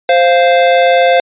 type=tone pair together; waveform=square; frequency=523.3 / 695.7 Hz; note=C5 / F5; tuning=0 / -7 cents; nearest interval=perfect fourth; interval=493 cents; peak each=-10 dBFS; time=0.09-1.2 s; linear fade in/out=2 ms; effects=resampled to 8000 Hz